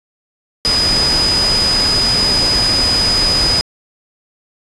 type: tone in noise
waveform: sine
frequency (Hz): 4978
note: D#8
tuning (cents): 0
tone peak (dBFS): -12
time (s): 0.65-3.61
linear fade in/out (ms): 0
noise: pink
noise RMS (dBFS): -19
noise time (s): 0.65-3.61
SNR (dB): +4
effects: resampled to 24000 Hz